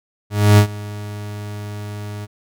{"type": "tone with ADSR envelope", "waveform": "40% pulse", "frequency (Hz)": 103.83, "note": "G#2", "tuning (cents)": 0, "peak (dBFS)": -5, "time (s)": [0.3, 2.27], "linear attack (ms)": 280, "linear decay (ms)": 88, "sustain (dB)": -21, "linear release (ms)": 32, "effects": []}